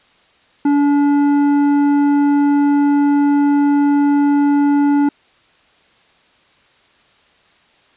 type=tone with tanh clipping; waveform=triangle; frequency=286.9 Hz; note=D4; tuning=40 cents flat; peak=-12 dBFS; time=0.65-5.09 s; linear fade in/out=5 ms; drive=14 dB; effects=white hiss -53 dBFS RMS until 7.96 s + resampled to 8000 Hz